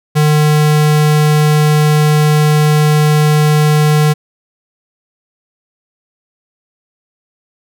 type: tone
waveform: square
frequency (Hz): 151.2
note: D#3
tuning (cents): -49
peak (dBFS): -8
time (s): 0.15-4.14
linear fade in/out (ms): 20
effects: none